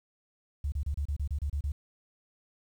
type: tone bursts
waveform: sine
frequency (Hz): 71.8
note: D2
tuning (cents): -39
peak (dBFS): -28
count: 10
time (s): 0.64-1.72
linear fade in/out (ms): 5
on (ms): 81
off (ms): 30
effects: 10-bit